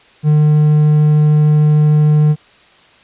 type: tone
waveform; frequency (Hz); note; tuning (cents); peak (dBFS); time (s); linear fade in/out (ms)
triangle; 151.1; D3; +50; -5; 0.23-2.36; 50
effects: white hiss -46 dBFS RMS until 3.03 s + resampled to 8000 Hz